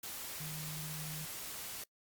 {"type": "tone in noise", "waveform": "sine", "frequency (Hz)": 154.4, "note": "D#3", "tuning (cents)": -13, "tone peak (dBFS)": -43, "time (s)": [0.4, 1.25], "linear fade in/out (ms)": 5, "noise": "white", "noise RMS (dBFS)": -44, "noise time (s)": [0.03, 1.84], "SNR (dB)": -2, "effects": ["noise-tail reverb RT60 0.1 s tail -24 dB re dry", "Opus 48 kbps"]}